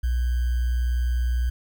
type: tone with sample-and-hold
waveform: sine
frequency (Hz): 60.8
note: B1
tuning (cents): -26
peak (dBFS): -20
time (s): 0.03-1.5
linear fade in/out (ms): 10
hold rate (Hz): 1575
effects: none